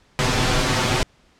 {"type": "noise with comb filter", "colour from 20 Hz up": "pink", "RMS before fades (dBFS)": -19, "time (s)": [0.19, 1.03], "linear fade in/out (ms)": 0, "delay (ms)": 7.9, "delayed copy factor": 0.9, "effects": ["pink hiss -57 dBFS RMS until 1.39 s", "low-pass 6000 Hz 12 dB/octave"]}